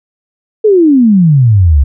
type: exponential sweep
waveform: sine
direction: down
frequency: 446.6 to 65.1 Hz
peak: -3 dBFS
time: 0.64-1.84 s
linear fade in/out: 10 ms
effects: none